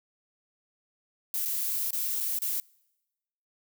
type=noise with dropouts; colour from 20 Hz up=violet; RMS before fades=-30 dBFS; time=1.34-2.6 s; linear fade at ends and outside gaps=1 ms; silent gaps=1.452-1.457 / 1.907-1.93 / 2.202-2.207 / 2.388-2.419 s; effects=noise-tail reverb RT60 1.0 s tail -26 dB re dry